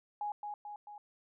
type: tone with echo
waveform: sine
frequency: 830.6 Hz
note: G#5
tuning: in tune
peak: -34 dBFS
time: 0.21-0.32 s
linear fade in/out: 2 ms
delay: 220 ms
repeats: 3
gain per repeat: -4 dB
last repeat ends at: 0.98 s
effects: none